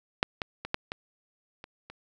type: clicks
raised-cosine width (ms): 0.3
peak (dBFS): -6 / -14 / -19 / -10 / -17 / -26 / -27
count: 7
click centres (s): 0.229 / 0.418 / 0.65 / 0.744 / 0.919 / 1.641 / 1.9
effects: none